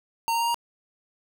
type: tone with pitch steps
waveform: square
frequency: 919 / 926.5 / 934 / 941.6 Hz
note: A#5 / A#5 / A#5 / A#5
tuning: -25 / -11 / +3 / +17 cents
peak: -23 dBFS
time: 0.28-0.544 s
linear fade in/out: 0 ms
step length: 66 ms
effects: none